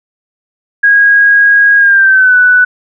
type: tone with pitch glide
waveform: sine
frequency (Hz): 1642 to 1488.4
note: G#6 to F#6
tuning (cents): -20 to +10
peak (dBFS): -3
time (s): 0.83-2.65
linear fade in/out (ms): 10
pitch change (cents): -170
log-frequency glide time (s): 1.77-2.36
effects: none